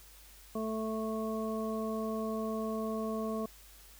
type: harmonic tone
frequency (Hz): 220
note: A3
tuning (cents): 0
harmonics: 1 / 2 / 3 / 5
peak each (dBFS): -35 / -38 / -40 / -42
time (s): 0.55-3.46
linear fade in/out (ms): 5
effects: added 50 Hz sine -57 dBFS peak until 3.99 s + white hiss -57 dBFS RMS until 3.99 s